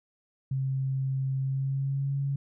sine tone with pitch glide, 133.7 to 138.9 Hz, C3 to C#3, +38 to +4 cents, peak -26 dBFS, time 0.51-2.36 s, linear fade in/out 5 ms, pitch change +66 cents, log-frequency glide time 1.4-2.16 s, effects none

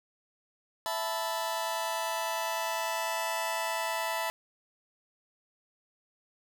sawtooth chord, E suspended fourth, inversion none, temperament just, 659.3 / 879 / 988.9 Hz, E5 / A5 / B5, 0 / -2 / +2 cents, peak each -31 dBFS, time 0.86-4.3 s, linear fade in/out 0 ms, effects none

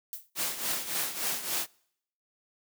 violet noise with exponential decay, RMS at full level -34 dBFS, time 0.13-0.3 s, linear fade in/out 0 ms, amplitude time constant 36 ms
white noise with tremolo, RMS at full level -29 dBFS, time 0.35-1.67 s, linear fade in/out 50 ms, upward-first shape triangle, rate 3.5 Hz, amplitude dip 75%
effects noise-tail reverb RT60 0.7 s tail -26 dB re dry + high-pass 150 Hz 12 dB/octave

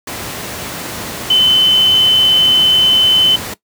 sine tone in noise, 3045 Hz, F#7, 49 cents sharp, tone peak -7 dBFS, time 1.3-3.36 s, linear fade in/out 5 ms, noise pink, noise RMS -24 dBFS, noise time 0.07-3.54 s, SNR +14 dB, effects noise-tail reverb RT60 0.1 s tail -18 dB re dry + high-pass 100 Hz 12 dB/octave

